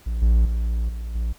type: tone with level steps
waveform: triangle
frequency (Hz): 57.2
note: A#1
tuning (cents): -32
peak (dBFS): -20 / -11 / -18 / -25 / -19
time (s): 0.06-1.33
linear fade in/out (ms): 10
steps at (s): 0.22 / 0.45 / 0.89 / 1.15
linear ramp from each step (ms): 5
effects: pink hiss -52 dBFS RMS until 1.38 s